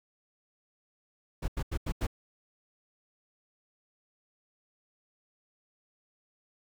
brown noise bursts, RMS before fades -30 dBFS, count 5, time 1.42-2.069 s, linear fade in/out 10 ms, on 61 ms, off 86 ms, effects none

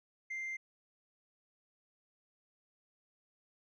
sine tone with tanh clipping, 2093 Hz, C7, in tune, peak -38 dBFS, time 0.3-0.57 s, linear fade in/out 10 ms, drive 1 dB, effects none

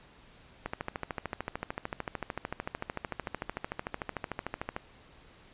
click train, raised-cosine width 0.5 ms, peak -18 dBFS, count 56, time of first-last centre 0.66-4.764 s, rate 13.4 Hz, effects pink hiss -57 dBFS RMS until 5.53 s + resampled to 8000 Hz

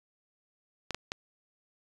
clicks, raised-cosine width 0.2 ms, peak -16 dBFS, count 3, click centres 0.907 / 0.946 / 1.119 s, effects resampled to 24000 Hz

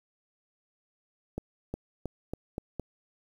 accelerating click train, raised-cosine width 2 ms, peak -20 dBFS, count 6, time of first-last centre 1.38-2.797 s, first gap 360 ms, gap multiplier 0.88, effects 9-bit

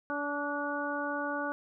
harmonic tone with a mistuned harmonic, 288.4 Hz, D4, 31 cents flat, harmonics 1 / 2 / 3 / 4 / 5, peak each -37 / -37 / -39 / -39 / -36 dBFS, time 0.1-1.52 s, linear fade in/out 0 ms, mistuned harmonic 5, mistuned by +24 cents, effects none

